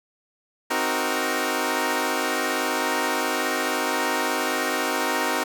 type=chord; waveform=10% pulse; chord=C half-diminished seventh; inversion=none; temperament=equal; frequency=261.6 / 311.1 / 370 / 466.2 Hz; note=C4 / Eb4 / Gb4 / Bb4; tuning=0 / 0 / 0 / 0 cents; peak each=-20 dBFS; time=0.7-5.44 s; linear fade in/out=10 ms; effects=none